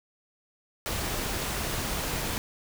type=noise; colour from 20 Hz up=pink; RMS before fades=-31 dBFS; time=0.86-2.38 s; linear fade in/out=0 ms; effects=none